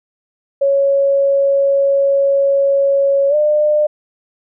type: tone with pitch glide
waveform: sine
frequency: 554.4 to 601.1 Hz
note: C#5 to D5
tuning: 0 to +40 cents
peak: -10 dBFS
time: 0.61-3.87 s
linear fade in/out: 10 ms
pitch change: +140 cents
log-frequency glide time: 3.29-3.35 s
effects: none